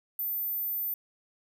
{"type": "tone", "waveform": "sine", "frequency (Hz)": 14080, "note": "A9", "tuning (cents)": 0, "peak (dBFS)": -29, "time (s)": [0.19, 0.94], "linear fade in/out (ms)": 2, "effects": []}